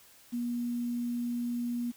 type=tone with quantisation; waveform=sine; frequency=240 Hz; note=B3; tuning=49 cents flat; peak=-30 dBFS; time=0.32-1.92 s; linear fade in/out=20 ms; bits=9; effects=white hiss -58 dBFS RMS until 1.96 s